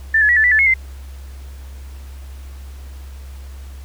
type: tone with pitch steps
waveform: sine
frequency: 1777 / 1707 / 1931 / 1750 / 1968 / 1744 / 2172 / 2077 Hz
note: A6 / G#6 / B6 / A6 / B6 / A6 / C#7 / C7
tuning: +17 / +47 / -39 / -10 / -7 / -16 / -36 / -13 cents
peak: -10 dBFS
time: 0.14-0.74 s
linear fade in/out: 5 ms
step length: 75 ms
effects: added 67 Hz sine -31 dBFS peak until 3.84 s + pink hiss -47 dBFS RMS until 3.84 s